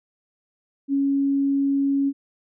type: tone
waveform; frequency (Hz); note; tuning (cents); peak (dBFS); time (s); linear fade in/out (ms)
sine; 277.2; C#4; 0; -18; 0.88-2.13; 50
effects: none